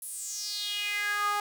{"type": "tone with high-pass filter sweep", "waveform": "sawtooth", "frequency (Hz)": 412.4, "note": "G#4", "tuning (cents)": -12, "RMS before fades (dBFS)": -32, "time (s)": [0.02, 1.4], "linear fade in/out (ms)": 2, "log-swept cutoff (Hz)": [11000, 960], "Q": 4.9, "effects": []}